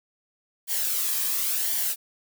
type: noise with flanger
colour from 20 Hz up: blue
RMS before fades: -26 dBFS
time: 0.67-1.96 s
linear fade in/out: 50 ms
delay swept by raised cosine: 0.77 to 1.43 ms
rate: 0.93 Hz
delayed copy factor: -0.5
effects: none